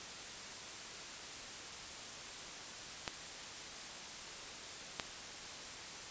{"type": "clicks", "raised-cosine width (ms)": 0.2, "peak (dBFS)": -18, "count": 2, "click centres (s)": [3.078, 4.998], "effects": ["white hiss -47 dBFS RMS until 6.1 s", "resampled to 16000 Hz"]}